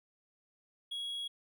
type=tone; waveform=triangle; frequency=3322 Hz; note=G#7; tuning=in tune; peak=-35 dBFS; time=0.91-1.28 s; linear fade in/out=10 ms; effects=none